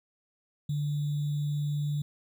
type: tone with sample-and-hold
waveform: sine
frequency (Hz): 146.83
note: D3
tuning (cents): 0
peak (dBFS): -27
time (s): 0.69-2.02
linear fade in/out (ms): 5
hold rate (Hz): 3675
effects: none